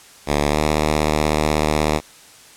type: tone with pitch glide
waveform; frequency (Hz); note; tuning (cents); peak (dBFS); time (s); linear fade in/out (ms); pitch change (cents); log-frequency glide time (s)
5% pulse; 73.2 to 76.35; D2 to D#2; -5 to -32; -5; 0.26-2.01; 50; +73; 0.49-0.56
effects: white hiss -45 dBFS RMS until 2.56 s + low-pass 10000 Hz 12 dB/octave